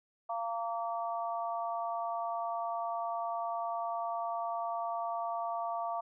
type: harmonic tone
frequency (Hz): 230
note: A#3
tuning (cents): -23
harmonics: 3 / 4 / 5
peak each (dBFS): -35 / -39 / -39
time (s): 0.29-6.01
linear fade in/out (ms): 10
effects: none